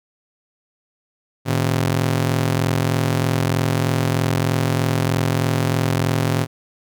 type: ring-modulated tone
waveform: sawtooth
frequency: 130.81 Hz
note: C3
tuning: in tune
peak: -10 dBFS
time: 1.45-6.47 s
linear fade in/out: 50 ms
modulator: 21.6 Hz
effects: none